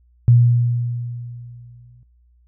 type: tone with exponential decay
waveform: sine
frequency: 120 Hz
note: B2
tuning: 49 cents flat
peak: -7 dBFS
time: 0.28-2.03 s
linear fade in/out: 0 ms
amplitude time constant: 380 ms
effects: noise-tail reverb RT60 0.4 s tail -19 dB re dry + added 60 Hz sine -52 dBFS peak until 2.47 s